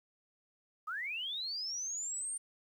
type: linear sweep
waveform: sine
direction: up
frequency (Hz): 1191 to 8940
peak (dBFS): -36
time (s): 0.87-2.38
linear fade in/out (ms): 10
effects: 11-bit